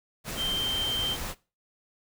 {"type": "tone in noise", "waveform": "sine", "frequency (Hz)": 3136, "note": "G7", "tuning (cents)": 0, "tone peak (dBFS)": -27, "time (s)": [0.36, 1.17], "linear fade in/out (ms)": 50, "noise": "pink", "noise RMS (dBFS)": -35, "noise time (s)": [0.24, 1.35], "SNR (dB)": 5, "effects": ["noise-tail reverb RT60 0.3 s tail -20 dB re dry"]}